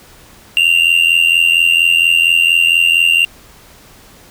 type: tone with amplitude modulation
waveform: triangle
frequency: 2779 Hz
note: F7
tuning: 9 cents flat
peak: -3 dBFS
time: 0.57-3.25 s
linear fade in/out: 0 ms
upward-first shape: sine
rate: 84.3 Hz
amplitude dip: 80%
effects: pink hiss -42 dBFS RMS until 4.3 s